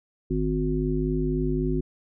harmonic tone with a mistuned harmonic, 51.91 Hz, G#1, in tune, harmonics 1 / 3 / 5 / 7, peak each -28 / -28 / -28 / -28 dBFS, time 0.3-1.81 s, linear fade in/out 10 ms, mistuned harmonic 1, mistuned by -52 cents, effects none

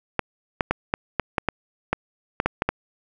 clicks, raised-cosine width 0.5 ms, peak -5 dBFS, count 12, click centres 0.193 / 0.608 / 0.71 / 0.939 / 1.197 / 1.382 / 1.487 / 1.93 / 2.401 / 2.46 / 2.621 / 2.69 s, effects none

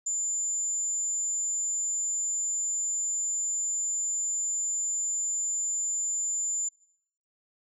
sine tone, 7110 Hz, A8, 17 cents sharp, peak -24 dBFS, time 0.06-6.69 s, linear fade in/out 10 ms, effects noise-tail reverb RT60 0.7 s tail -24 dB re dry + tanh soft clip ceiling -26 dBFS

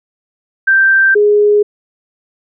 sine tone pair in turn, 1568 / 415.3 Hz, G6 / G#4, 0 / 0 cents, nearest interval octave + major seventh, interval 2300 cents, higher first, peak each -6 dBFS, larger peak neither, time 0.67-1.15 / 1.15-1.63 s, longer neither, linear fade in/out 10 ms, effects none

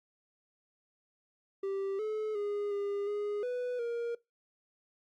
triangle tone with pitch steps, 391.2 / 431 / 410.7 / 403.9 / 413.5 / 494.7 / 470.4 Hz, G4 / A4 / G#4 / G#4 / G#4 / B4 / A#4, -4 / -36 / -19 / -48 / -8 / +3 / +16 cents, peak -30 dBFS, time 1.63-4.15 s, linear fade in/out 5 ms, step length 360 ms, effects noise-tail reverb RT60 0.2 s tail -22 dB re dry + Opus 48 kbps

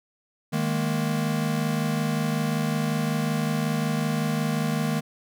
square chord, D# suspended fourth, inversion none, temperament equal, 155.56 / 207.7 / 233.1 Hz, D#3 / G#3 / A#3, 0 / 0 / 0 cents, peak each -27 / -30 / -29 dBFS, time 0.52-5.01 s, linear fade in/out 20 ms, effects none

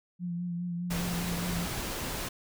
sine tone with vibrato, 174.61 Hz, F3, in tune, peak -31 dBFS, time 0.19-1.68 s, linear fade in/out 50 ms, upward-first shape sine, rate 4.9 Hz, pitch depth 30 cents each way
pink noise, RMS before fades -35 dBFS, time 0.9-2.29 s, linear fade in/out 10 ms
effects none

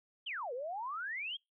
sine exponential two-way sweep, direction down then up, 3322 to 466.2 to 3322 Hz, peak -37 dBFS, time 0.26-1.37 s, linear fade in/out 10 ms, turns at 0.53 s, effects noise-tail reverb RT60 0.2 s tail -26 dB re dry

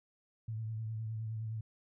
sine tone with vibrato, 110.7 Hz, A2, 11 cents sharp, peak -36 dBFS, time 0.48-1.61 s, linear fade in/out 5 ms, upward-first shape sine, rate 9.7 Hz, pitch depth 36 cents each way, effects none

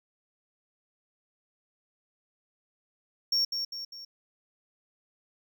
triangle tone with echo, 5510 Hz, F8, 24 cents flat, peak -22 dBFS, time 3.32-3.45 s, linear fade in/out 5 ms, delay 200 ms, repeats 3, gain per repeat -6 dB, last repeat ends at 4.05 s, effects none

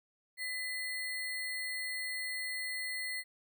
sine tone with sample-and-hold, 2005 Hz, B6, 26 cents sharp, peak -35 dBFS, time 0.37-3.24 s, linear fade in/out 50 ms, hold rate 6300 Hz, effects none

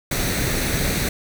pink noise with comb filter, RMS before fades -22 dBFS, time 0.11-1.09 s, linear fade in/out 5 ms, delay 0.49 ms, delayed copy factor +0.5, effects none

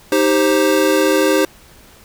square chord, C minor, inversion first, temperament equal with one note detuned, 311.1 / 392 / 526.6 Hz, Eb4 / G4 / C5, 0 / 0 / +11 cents, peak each -17 dBFS, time 0.12-1.45 s, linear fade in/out 2 ms, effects pink hiss -45 dBFS RMS until 2.04 s

